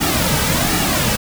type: noise with flanger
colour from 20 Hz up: pink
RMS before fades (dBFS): -17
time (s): 0-1.17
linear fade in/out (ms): 20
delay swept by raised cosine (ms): 1.9 to 2.87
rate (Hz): 1.3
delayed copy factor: -0.6
effects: none